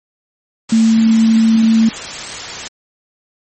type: tone in noise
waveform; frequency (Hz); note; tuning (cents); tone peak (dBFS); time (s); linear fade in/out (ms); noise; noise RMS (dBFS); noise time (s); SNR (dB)
sine; 224.1; A3; +32; -7; 0.72-1.89; 5; white; -25; 0.69-2.68; +15
effects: MP3 32 kbps